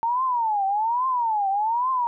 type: tone with vibrato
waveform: sine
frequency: 901 Hz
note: A5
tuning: 41 cents sharp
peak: -20 dBFS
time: 0.03-2.07 s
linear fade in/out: 0 ms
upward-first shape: triangle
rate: 1.2 Hz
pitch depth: 280 cents each way
effects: none